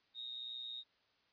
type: tone with amplitude modulation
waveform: sine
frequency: 3729 Hz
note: A#7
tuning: in tune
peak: -40 dBFS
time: 0.14-0.84 s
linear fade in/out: 50 ms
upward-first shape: sine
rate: 122 Hz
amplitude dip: 65%
effects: white hiss -74 dBFS RMS until 1.32 s + resampled to 11025 Hz